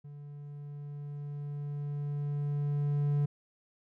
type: tone with level ramp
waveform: triangle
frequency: 144.9 Hz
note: D3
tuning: 23 cents flat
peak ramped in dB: -42 to -23 dBFS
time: 0.04-3.26 s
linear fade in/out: 10 ms
effects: none